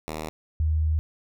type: tone pair in turn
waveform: 5% pulse / sine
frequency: 78.1 / 78.1 Hz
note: D#2 / D#2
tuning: +7 / +7 cents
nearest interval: unison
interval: 0 cents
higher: neither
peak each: -20 dBFS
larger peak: neither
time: 0.08-0.29 / 0.6-0.99 s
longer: second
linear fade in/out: 0 ms
effects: none